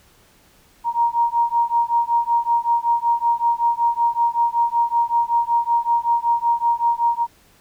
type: beating tone pair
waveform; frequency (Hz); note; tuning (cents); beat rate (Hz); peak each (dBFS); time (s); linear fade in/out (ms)
sine; 936 / 941.3; A#5 / A#5; +7 / +17; 5.3; -19; 0.84-7.27; 50
effects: pink hiss -54 dBFS RMS until 7.6 s